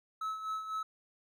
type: tone with tremolo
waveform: triangle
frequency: 1296 Hz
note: E6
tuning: 30 cents flat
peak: -31 dBFS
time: 0.21-0.83 s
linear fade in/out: 5 ms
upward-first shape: sine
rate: 4 Hz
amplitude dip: 60%
effects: none